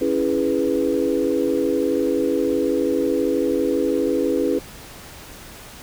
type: chord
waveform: sine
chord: C# minor seventh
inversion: none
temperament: equal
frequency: 277.2 / 329.6 / 415.3 / 493.9 Hz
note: C#4 / E4 / G#4 / B4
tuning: 0 / 0 / 0 / 0 cents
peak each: -23 dBFS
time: 0.01-4.59 s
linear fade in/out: 5 ms
effects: pink hiss -40 dBFS RMS until 5.82 s